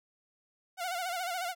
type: tone with vibrato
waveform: sawtooth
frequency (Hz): 718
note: F5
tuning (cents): +48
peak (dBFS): -29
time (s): 0.77-1.55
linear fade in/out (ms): 50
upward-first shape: sine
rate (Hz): 14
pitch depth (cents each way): 89
effects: none